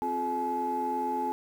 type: tone cluster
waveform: sine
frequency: 262.1 / 351 / 429.1 / 853 Hz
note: C4 / F4 / A4 / G#5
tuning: +3 / +9 / -43 / +46 cents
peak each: -35 / -37 / -36 / -28 dBFS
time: 0.02-1.32 s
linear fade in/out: 0 ms
effects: tanh soft clip ceiling -21 dBFS + 9-bit